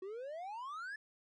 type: exponential sweep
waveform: triangle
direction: up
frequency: 366.8 to 1760 Hz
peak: -40 dBFS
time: 0.02-0.96 s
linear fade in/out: 5 ms
effects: resampled to 22050 Hz